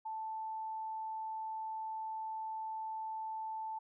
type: tone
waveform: sine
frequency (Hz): 880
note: A5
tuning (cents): 0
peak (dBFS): -38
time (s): 0.05-3.79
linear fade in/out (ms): 10
effects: none